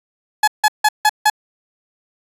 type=tone bursts; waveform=30% pulse; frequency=850 Hz; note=G#5; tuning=40 cents sharp; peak=-7 dBFS; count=5; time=0.43-1.3 s; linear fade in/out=5 ms; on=46 ms; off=160 ms; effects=resampled to 32000 Hz